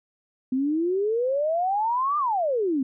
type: exponential two-way sweep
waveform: sine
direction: up then down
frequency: 252 to 1215 to 252 Hz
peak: -21 dBFS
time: 0.52-2.83 s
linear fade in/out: 5 ms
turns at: 2.18 s
effects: none